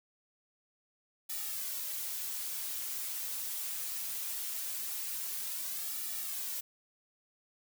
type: noise with flanger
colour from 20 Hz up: blue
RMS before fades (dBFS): -38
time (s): 1.29-6.61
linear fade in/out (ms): 10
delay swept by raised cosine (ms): 1.9 to 7.6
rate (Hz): 0.21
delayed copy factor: -0.9
effects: none